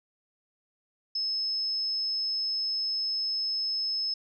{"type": "tone", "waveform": "sine", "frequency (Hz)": 5200, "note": "E8", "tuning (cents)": -24, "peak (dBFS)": -27, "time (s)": [1.15, 4.14], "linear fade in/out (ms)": 5, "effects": []}